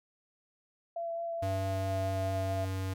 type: tone with vibrato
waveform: sine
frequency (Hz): 674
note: E5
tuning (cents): +38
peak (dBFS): -33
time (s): 0.96-2.65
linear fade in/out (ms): 5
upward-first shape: sine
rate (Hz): 4.6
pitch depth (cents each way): 11
type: tone with pitch glide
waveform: square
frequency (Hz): 96.7 to 94.93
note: G2 to F#2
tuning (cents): -23 to +45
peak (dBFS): -33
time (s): 1.42-2.94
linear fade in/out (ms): 10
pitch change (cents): -32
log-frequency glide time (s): 1.52-2.54
effects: none